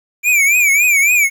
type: tone with vibrato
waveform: square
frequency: 2339 Hz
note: D7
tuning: 8 cents flat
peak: -10 dBFS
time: 0.23-1.3 s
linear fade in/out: 50 ms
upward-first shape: triangle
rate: 3.6 Hz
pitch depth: 140 cents each way
effects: 8-bit